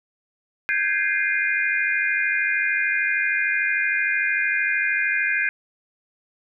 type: chord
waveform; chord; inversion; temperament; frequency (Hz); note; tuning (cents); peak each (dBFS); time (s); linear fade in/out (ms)
sine; Ab major seventh; third; equal with one note detuned; 1568 / 1661.2 / 2093 / 2435; G6 / Ab6 / C7 / Eb7; 0 / 0 / 0 / -38; -25; 0.69-5.49; 0
effects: none